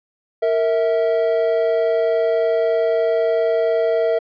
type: tone pair together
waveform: triangle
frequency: 461.6 / 651 Hz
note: A#4 / E5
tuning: -17 / -22 cents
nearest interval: tritone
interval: 595 cents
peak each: -16 dBFS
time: 0.42-4.19 s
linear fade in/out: 10 ms
effects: resampled to 11025 Hz